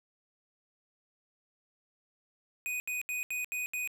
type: tone bursts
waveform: square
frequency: 2489 Hz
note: D#7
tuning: in tune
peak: -33 dBFS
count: 6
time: 2.66-3.875 s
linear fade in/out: 0 ms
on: 140 ms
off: 75 ms
effects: none